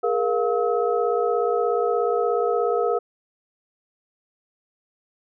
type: tone cluster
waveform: sine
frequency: 414.9 / 471.7 / 704 / 1285 Hz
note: G#4 / A#4 / F5 / E6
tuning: -2 / +20 / +14 / -45 cents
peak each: -24 / -22 / -26 / -29 dBFS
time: 0.03-2.99 s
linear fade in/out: 10 ms
effects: none